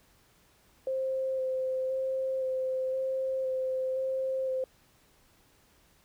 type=tone with vibrato; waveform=sine; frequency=523.3 Hz; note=C5; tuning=in tune; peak=-28 dBFS; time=0.87-4.64 s; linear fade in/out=2 ms; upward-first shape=square; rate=0.97 Hz; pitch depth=11 cents each way; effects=pink hiss -64 dBFS RMS until 6.04 s